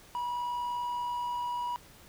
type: tone with amplitude modulation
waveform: triangle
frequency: 970 Hz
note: B5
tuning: 31 cents flat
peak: -28 dBFS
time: 0.15-1.76 s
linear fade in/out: 0 ms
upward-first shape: sine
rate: 60.5 Hz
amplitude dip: 25%
effects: pink hiss -55 dBFS RMS until 2.08 s